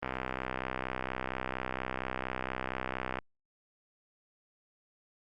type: click train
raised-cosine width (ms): 0.5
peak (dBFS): -18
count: 204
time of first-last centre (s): 0.03-3.187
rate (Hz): 64.3
effects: Opus 32 kbps